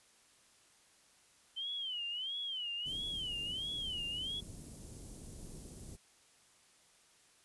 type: tone with vibrato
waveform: sine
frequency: 3066 Hz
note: G7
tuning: 39 cents flat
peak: -37 dBFS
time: 1.56-4.41 s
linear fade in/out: 20 ms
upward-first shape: sine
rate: 1.5 Hz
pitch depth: 160 cents each way
type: band-stop noise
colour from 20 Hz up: pink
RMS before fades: -49 dBFS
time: 2.85-5.97 s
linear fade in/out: 20 ms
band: 340 to 8800 Hz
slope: 12 dB/octave
effects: white hiss -66 dBFS RMS until 7.44 s + resampled to 24000 Hz